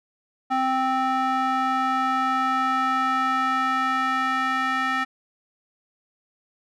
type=tone with band-pass filter sweep; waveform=square; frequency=261.6 Hz; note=C4; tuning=in tune; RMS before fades=-23 dBFS; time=0.5-5.05 s; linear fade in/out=20 ms; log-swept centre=1000 to 1600 Hz; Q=2.7; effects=none